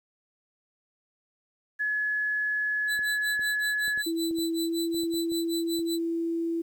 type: tone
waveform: sine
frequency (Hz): 1700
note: G#6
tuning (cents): +40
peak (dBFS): -25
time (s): 1.79-4.03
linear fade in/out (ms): 20
type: tone with tremolo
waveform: sawtooth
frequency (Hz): 3987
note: B7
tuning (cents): +16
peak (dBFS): -28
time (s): 2.87-5.99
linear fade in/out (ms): 50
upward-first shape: sine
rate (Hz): 5.3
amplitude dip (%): 100
type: clicks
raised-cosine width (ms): 2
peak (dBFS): -34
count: 11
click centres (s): 2.992 / 3.394 / 3.88 / 3.976 / 4.311 / 4.386 / 4.945 / 5.035 / 5.141 / 5.32 / 5.792
type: tone with pitch glide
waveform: sine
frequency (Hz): 329.6 to 333.2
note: E4 to E4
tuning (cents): 0 to +19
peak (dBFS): -26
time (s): 4.06-6.62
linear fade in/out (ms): 10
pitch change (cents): +19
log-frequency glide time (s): 4.64-4.75
effects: 10-bit